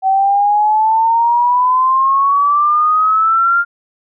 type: exponential sweep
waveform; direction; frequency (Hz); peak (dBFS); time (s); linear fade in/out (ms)
sine; up; 760 to 1406; -9; 0.02-3.65; 50
effects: none